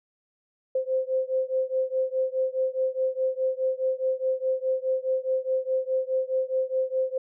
sine beating tone pair, 519 / 523.8 Hz, C5 / C5, -14 / +2 cents, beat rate 4.8 Hz, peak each -26 / -27 dBFS, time 0.75-7.18 s, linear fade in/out 5 ms, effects none

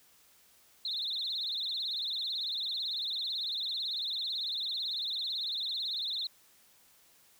sine tone with vibrato, 3863 Hz, B7, 39 cents flat, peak -32 dBFS, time 0.85-6.27 s, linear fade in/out 2 ms, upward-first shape triangle, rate 18 Hz, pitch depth 210 cents each way, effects white hiss -63 dBFS RMS until 7.39 s

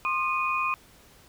sine tone cluster, 1057 / 1217 / 2477 Hz, C6 / D#6 / D#7, +17 / -39 / -8 cents, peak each -28 / -30 / -28 dBFS, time 0.05-0.74 s, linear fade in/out 0 ms, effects pink hiss -55 dBFS RMS until 1.28 s

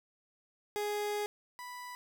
30% pulse tone pair in turn, 415.3 / 987.8 Hz, G#4 / B5, 0 / 0 cents, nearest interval octave + minor third, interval 1500 cents, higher second, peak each -30 / -40 dBFS, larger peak first, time 0.76-1.26 / 1.59-1.95 s, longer first, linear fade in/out 0 ms, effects none

